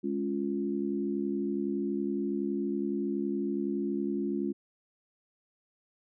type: chord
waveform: sine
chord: Db major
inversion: second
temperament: equal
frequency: 207.7 / 277.2 / 349.2 Hz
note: Ab3 / Db4 / F4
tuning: 0 / 0 / 0 cents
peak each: -33 dBFS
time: 0.03-4.53 s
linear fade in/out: 20 ms
effects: none